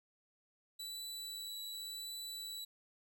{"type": "tone with vibrato", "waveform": "sawtooth", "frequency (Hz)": 3951, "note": "B7", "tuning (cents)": 0, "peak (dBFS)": -40, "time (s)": [0.79, 2.65], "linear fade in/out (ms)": 10, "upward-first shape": "triangle", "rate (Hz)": 0.91, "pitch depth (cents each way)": 9, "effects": []}